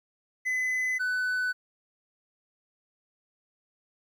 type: tone pair in turn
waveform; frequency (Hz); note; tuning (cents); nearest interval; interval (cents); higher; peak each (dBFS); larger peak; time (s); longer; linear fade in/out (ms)
triangle; 2018 / 1499.1; B6 / F#6; +37 / +22; perfect fourth; 515; first; -24; neither; 0.45-0.99 / 0.99-1.53; neither; 20
effects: 11-bit